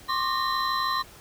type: tone cluster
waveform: triangle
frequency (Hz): 1060 / 1132 / 1179 / 1844 / 4021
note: C6 / C#6 / D6 / A#6 / B7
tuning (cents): +22 / +36 / +6 / -19 / +30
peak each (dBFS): -25 / -34 / -30 / -31 / -30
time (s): 0.08-1.03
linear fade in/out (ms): 20
effects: pink hiss -49 dBFS RMS until 1.2 s